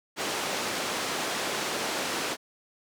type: band-pass noise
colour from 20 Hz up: pink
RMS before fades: -31 dBFS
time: 0.16-2.37 s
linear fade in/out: 50 ms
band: 320 to 7800 Hz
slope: 12 dB/octave
effects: none